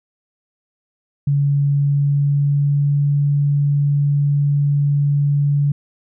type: tone with pitch glide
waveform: sine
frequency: 142 to 143.48 Hz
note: C#3 to D3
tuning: +42 to -40 cents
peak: -13 dBFS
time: 1.27-5.72 s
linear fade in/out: 5 ms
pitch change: +18 cents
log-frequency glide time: 1.68-3.03 s
effects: none